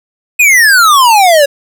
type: exponential sweep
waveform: square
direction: down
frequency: 2549 to 550 Hz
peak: -4 dBFS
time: 0.39-1.46 s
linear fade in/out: 10 ms
effects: none